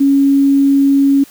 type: tone with quantisation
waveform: sine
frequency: 277.2 Hz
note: C#4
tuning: in tune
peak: -7 dBFS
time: 0-1.24 s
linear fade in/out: 10 ms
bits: 6
effects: white hiss -42 dBFS RMS until 1.3 s